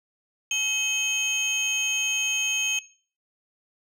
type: tone cluster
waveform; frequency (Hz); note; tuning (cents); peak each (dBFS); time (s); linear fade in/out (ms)
sine; 2565 / 3099 / 6530; E7 / G7 / G#8; -48 / -21 / -30; -26; 0.51-2.79; 2
effects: noise-tail reverb RT60 0.4 s tail -19 dB re dry + tanh soft clip ceiling -19 dBFS